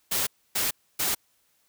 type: noise bursts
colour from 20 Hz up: white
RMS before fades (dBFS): -26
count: 3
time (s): 0.11-1.15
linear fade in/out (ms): 10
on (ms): 160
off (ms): 280
effects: white hiss -68 dBFS RMS until 1.68 s